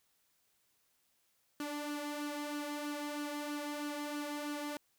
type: tone with flanger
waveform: sawtooth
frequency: 293.7 Hz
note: D4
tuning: in tune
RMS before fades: -40 dBFS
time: 1.6-4.77 s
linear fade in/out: 2 ms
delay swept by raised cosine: 0.67 to 2.47 ms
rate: 3.1 Hz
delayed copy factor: +0.55
effects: white hiss -75 dBFS RMS until 4.98 s